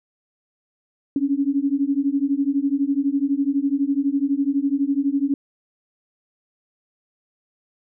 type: beating tone pair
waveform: sine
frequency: 273.2 / 285.2 Hz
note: C#4 / C#4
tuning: -25 / +49 cents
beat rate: 12 Hz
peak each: -21 dBFS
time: 1.16-5.34 s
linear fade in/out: 2 ms
effects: none